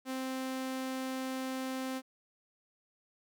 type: tone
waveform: sawtooth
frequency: 261.4 Hz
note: C4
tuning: 1 cent flat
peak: -31 dBFS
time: 0.05-2.02 s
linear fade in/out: 50 ms
effects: none